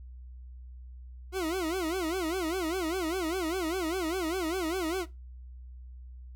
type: tone with vibrato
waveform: 40% pulse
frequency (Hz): 346.3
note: F4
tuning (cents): -15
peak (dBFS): -28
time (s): 1.32-5.06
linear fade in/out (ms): 50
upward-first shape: sine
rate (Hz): 5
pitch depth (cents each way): 180
effects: noise-tail reverb RT60 0.2 s tail -17 dB re dry + added 62 Hz sine -43 dBFS peak until 6.35 s